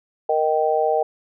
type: chord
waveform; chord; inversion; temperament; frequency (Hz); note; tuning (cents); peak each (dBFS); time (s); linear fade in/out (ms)
sine; Eb major; second; just; 466.7 / 622.3 / 777.8; Bb4 / Eb5 / G5; +2 / 0 / -14; -21; 0.29-1.03; 5
effects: none